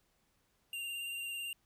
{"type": "tone with vibrato", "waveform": "square", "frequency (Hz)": 2784, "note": "F7", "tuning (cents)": -6, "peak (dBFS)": -39, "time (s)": [0.73, 1.53], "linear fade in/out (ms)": 2, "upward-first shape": "sine", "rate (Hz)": 18, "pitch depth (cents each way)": 20, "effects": ["pink hiss -75 dBFS RMS until 1.65 s"]}